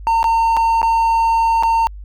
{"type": "tone with dropouts", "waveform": "triangle", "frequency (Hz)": 911, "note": "A#5", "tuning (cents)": -40, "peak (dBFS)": -10, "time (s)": [0.07, 1.87], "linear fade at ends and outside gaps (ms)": 0, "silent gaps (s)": [[0.229, 0.242], [0.567, 0.571], [0.817, 0.829], [1.626, 1.634]], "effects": ["added 50 Hz sine -30 dBFS peak until 2.04 s"]}